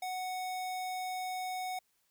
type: tone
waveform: square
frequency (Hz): 740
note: F#5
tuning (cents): 0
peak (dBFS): -36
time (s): 0.02-1.79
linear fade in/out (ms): 5
effects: white hiss -75 dBFS RMS until 2.1 s